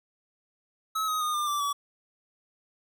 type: tone with pitch steps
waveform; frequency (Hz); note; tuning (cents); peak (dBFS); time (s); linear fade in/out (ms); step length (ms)
square; 1289 / 1258.1 / 1228 / 1198.5 / 1169.8 / 1141.8; E6 / D#6 / D#6 / D6 / D6 / D6; -39 / +19 / -23 / +35 / -7 / -49; -27; 0.95-1.73; 10; 130
effects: none